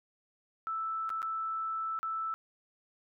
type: tone with dropouts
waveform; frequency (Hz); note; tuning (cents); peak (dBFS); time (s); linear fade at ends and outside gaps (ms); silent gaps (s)
sine; 1318.5; E6; 0; -32; 0.67-2.34; 0; 1.093-1.102 / 1.219-1.228 / 1.99-2.03
effects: none